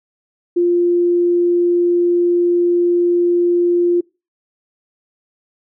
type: tone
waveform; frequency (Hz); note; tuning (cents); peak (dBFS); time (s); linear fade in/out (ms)
sine; 349.2; F4; 0; -11; 0.56-4.01; 10
effects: noise-tail reverb RT60 0.3 s tail -26 dB re dry